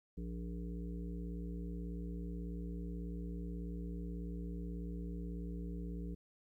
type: harmonic tone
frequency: 58.27 Hz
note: A#1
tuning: in tune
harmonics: 1 / 3 / 5 / 7 / 8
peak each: -42 / -44 / -50 / -54 / -57 dBFS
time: 0.17-6.15 s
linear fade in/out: 10 ms
effects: 13-bit